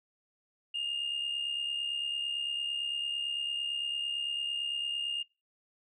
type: tone with amplitude modulation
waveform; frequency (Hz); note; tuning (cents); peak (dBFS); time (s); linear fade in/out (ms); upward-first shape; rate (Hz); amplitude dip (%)
sine; 2826; F7; +20; -27; 0.74-5.23; 10; sine; 68.9; 65
effects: noise-tail reverb RT60 0.3 s tail -26 dB re dry + tanh soft clip ceiling -28 dBFS